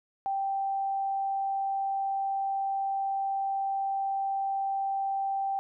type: tone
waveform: sine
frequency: 783 Hz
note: G5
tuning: 2 cents flat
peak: -27 dBFS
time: 0.26-5.59 s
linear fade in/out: 0 ms
effects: none